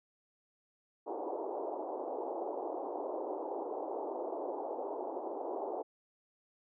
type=band-pass noise; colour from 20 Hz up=pink; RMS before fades=-39 dBFS; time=1.06-5.83 s; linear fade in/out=20 ms; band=320 to 910 Hz; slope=48 dB/octave; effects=none